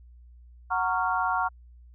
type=chord; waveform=sine; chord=Gb major seventh; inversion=none; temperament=just; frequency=740 / 925 / 1110 / 1387.5 Hz; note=Gb5 / Bb5 / Db6 / F6; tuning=0 / -14 / +2 / -12 cents; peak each=-29 dBFS; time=0.7-1.49 s; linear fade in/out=20 ms; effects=added 60 Hz sine -48 dBFS peak until 1.94 s